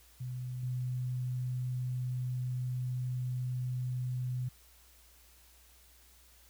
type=tone with level steps; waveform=sine; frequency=125.9 Hz; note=B2; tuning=34 cents sharp; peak=-36 / -32 dBFS; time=0.2-4.49 s; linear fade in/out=10 ms; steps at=0.63 s; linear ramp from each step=2 ms; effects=added 60 Hz sine -62 dBFS peak until 6.49 s + white hiss -62 dBFS RMS until 6.49 s

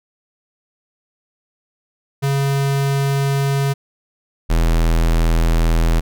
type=tone pair in turn; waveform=square; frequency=138.59 / 41.2 Hz; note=C#3 / E1; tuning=0 / 0 cents; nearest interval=octave + major sixth; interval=2100 cents; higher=first; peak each=-16 / -13 dBFS; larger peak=second; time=2.22-3.74 / 4.49-6.01 s; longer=neither; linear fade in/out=20 ms; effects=none

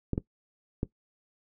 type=clicks; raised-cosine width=3 ms; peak=-15 dBFS; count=3; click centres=0.133 / 0.179 / 0.831 s; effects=noise-tail reverb RT60 0.1 s tail -18 dB re dry

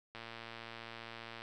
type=click train; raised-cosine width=0.3 ms; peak=-30 dBFS; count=147; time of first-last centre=0.15-1.42 s; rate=115 Hz; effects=none

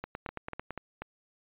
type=two click trains; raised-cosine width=0.5 ms; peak=-22 / -21 dBFS; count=4 / 7; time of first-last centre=0.29-1.02 / 0.04-0.707 s; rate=4.11 / 9 Hz; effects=resampled to 8000 Hz

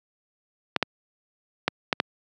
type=clicks; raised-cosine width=0.3 ms; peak=-4 dBFS; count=5; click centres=0.763 / 0.827 / 1.68 / 1.928 / 2.001 s; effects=high-pass 150 Hz 12 dB/octave

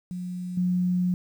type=tone with level steps; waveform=sine; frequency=180.1 Hz; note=F#3; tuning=46 cents flat; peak=-30 / -21 dBFS; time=0.11-1.14 s; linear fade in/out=0 ms; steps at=0.57 s; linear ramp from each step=5 ms; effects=9-bit

